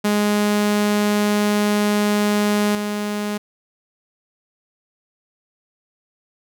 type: tone with level steps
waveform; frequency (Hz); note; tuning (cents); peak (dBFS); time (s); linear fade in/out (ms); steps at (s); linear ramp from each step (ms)
sawtooth; 207.7; G#3; 0; -12 / -18; 0.04-3.38; 10; 2.75; 2
effects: none